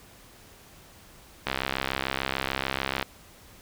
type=click train; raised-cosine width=0.3 ms; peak=-10 dBFS; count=105; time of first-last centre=1.47-3.027 s; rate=66.8 Hz; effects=pink hiss -52 dBFS RMS until 3.61 s